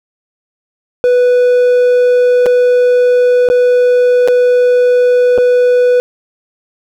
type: tone with dropouts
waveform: triangle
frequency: 493.9 Hz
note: B4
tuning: in tune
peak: -4 dBFS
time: 1.04-6 s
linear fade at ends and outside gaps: 0 ms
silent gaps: 2.459-2.464 / 3.488-3.5 / 4.276-4.284 / 5.378-5.384 s
effects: none